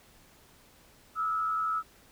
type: tone with frequency modulation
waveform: sine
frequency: 1300 Hz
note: E6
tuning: 24 cents flat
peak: -27 dBFS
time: 1.15-1.83 s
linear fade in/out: 50 ms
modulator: 88.3 Hz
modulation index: 0.52
effects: pink hiss -59 dBFS RMS until 2.11 s